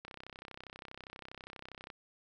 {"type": "click train", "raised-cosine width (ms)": 0.3, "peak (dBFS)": -30, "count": 61, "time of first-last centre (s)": [0.05, 1.902], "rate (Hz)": 32.4, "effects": []}